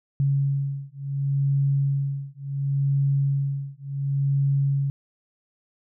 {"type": "beating tone pair", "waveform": "sine", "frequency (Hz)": [138.59, 139.29], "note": ["C#3", "C#3"], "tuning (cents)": [0, 9], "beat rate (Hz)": 0.7, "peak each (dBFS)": -24, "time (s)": [0.2, 4.9], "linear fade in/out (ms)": 0, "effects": []}